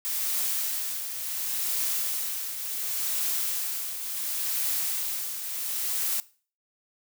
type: noise with tremolo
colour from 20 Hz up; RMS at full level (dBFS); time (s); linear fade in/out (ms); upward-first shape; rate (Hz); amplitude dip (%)
blue; -27; 0.05-6.2; 0; triangle; 0.7; 60
effects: noise-tail reverb RT60 0.4 s tail -19 dB re dry